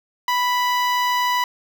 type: tone with notch filter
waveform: sawtooth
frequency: 987.8 Hz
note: B5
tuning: in tune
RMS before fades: -20 dBFS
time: 0.28-1.44 s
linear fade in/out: 2 ms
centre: 9500 Hz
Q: 0.62
effects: none